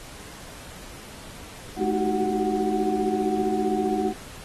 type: tone cluster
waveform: sine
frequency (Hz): 214.7 / 313.3 / 370 / 385.2 / 741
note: A3 / D#4 / F#4 / G4 / F#5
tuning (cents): -42 / +12 / 0 / -30 / +2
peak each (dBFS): -28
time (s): 1.76-4.14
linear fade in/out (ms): 50
effects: pink hiss -43 dBFS RMS until 4.44 s + AAC 32 kbps